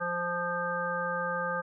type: harmonic tone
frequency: 174.61 Hz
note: F3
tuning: in tune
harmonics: 1 / 3 / 5 / 7 / 9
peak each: -40 / -34 / -38 / -34 / -34 dBFS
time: 0-1.62 s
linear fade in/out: 20 ms
effects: none